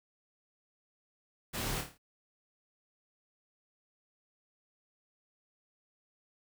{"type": "noise with echo", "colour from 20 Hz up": "pink", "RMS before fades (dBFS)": -37, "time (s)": [1.53, 1.82], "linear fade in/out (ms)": 20, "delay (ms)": 27, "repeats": 6, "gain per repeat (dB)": -5, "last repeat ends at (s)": 1.982, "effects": []}